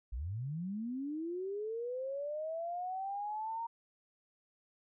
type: linear sweep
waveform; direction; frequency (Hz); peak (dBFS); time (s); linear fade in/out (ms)
sine; up; 50.5 to 932.3; -36; 0.12-3.67; 10
effects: none